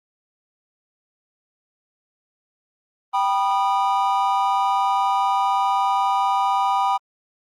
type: chord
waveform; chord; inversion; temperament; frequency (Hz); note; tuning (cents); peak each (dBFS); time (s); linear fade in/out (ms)
triangle; G augmented; none; just; 784 / 980 / 1225; G5 / B5 / D#6; 0 / -14 / -27; -19 / -19 / -23; 3.13-6.98; 20
effects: Opus 32 kbps